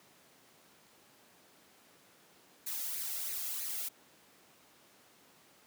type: noise with flanger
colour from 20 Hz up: blue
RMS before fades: -38 dBFS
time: 2.66-3.89 s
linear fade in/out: 10 ms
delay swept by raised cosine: 0.45 to 1.55 ms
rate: 3.1 Hz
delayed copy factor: +0.6
effects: pink hiss -62 dBFS RMS until 5.66 s + high-pass 200 Hz 12 dB/octave